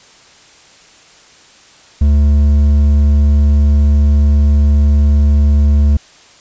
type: tone with hard clipping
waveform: triangle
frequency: 72.6 Hz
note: D2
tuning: 19 cents flat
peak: -8 dBFS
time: 2.01-5.97 s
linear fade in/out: 5 ms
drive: 9 dB
effects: white hiss -43 dBFS RMS until 6.4 s + resampled to 16000 Hz